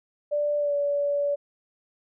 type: tone with pitch glide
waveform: sine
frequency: 587.3 to 573.6 Hz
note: D5 to D5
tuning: 0 to -41 cents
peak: -22 dBFS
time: 0.31-1.36 s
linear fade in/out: 20 ms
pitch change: -41 cents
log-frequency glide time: 0.58-0.74 s
effects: none